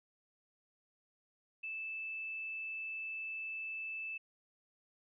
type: tone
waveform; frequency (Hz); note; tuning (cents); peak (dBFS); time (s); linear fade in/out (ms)
sine; 2632; E7; -3; -39; 1.63-4.18; 10
effects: none